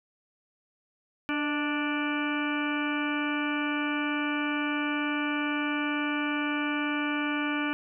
harmonic tone with a mistuned harmonic, 293.7 Hz, D4, in tune, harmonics 1 / 2 / 3 / 4 / 5 / 6 / 8 / 9 / 10, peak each -29 / -41 / -39 / -37 / -35 / -39 / -35 / -45 / -41 dBFS, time 1.29-7.73 s, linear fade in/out 0 ms, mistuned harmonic 2, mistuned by +60 cents, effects none

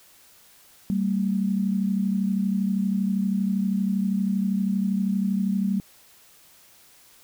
sine tone pair together, 194.3 / 226.9 Hz, G3 / A#3, -15 / -47 cents, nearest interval minor third, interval 268 cents, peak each -22 / -27 dBFS, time 0.9-5.8 s, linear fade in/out 0 ms, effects white hiss -54 dBFS RMS until 7.23 s

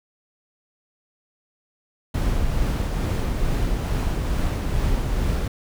brown noise with tremolo, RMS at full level -21 dBFS, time 2.14-5.48 s, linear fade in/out 5 ms, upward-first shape triangle, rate 2.3 Hz, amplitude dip 30%, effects none

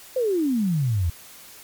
sine exponential sweep, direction down, 532 to 78.9 Hz, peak -19 dBFS, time 0.16-1.1 s, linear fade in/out 5 ms, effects white hiss -45 dBFS RMS until 1.63 s + MP3 96 kbps

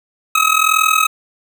25% pulse tone with amplitude modulation, 1275 Hz, D#6, 42 cents sharp, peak -4 dBFS, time 0.35-1.07 s, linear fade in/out 5 ms, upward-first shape sine, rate 41.3 Hz, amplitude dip 80%, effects 7-bit

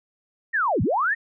sine linear two-way sweep, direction down then up, 1900 to 77.78 to 1900 Hz, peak -19 dBFS, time 0.53-1.15 s, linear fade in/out 20 ms, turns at 0.82 s, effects none

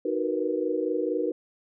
sine chord, B major seventh, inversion first, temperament equal with one note detuned, 311.1 / 370 / 466.2 / 490.5 Hz, D#4 / F#4 / A#4 / B4, 0 / 0 / 0 / -12 cents, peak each -30 dBFS, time 0.05-1.32 s, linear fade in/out 5 ms, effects none

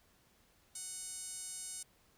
5% pulse tone with band-pass filter, 740 Hz, F#5, in tune, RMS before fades -45 dBFS, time 0.75-1.83 s, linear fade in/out 5 ms, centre 9000 Hz, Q 2.2, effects pink hiss -69 dBFS RMS until 2.17 s

